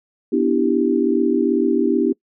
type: chord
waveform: sine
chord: E minor seventh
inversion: second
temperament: equal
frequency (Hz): 246.9 / 293.7 / 329.6 / 392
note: B3 / D4 / E4 / G4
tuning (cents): 0 / 0 / 0 / 0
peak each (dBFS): -20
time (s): 0.32-2.13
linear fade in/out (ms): 10
effects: noise-tail reverb RT60 0.1 s tail -23 dB re dry